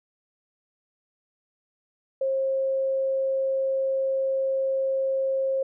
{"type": "tone", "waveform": "sine", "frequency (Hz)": 535, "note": "C5", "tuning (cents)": 38, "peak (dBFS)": -22, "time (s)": [2.21, 5.63], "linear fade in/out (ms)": 5, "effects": []}